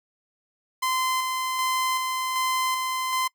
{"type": "tone with tremolo", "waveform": "sawtooth", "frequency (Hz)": 1033, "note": "C6", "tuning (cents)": -22, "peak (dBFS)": -19, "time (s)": [0.82, 3.28], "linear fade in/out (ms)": 10, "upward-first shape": "square", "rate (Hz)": 1.3, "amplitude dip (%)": 30, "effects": ["noise-tail reverb RT60 0.1 s tail -24 dB re dry"]}